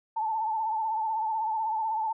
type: tone with vibrato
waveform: sine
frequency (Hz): 880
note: A5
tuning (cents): 0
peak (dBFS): -26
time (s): 0.16-2.13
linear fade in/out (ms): 10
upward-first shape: triangle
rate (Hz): 16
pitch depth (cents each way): 69
effects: none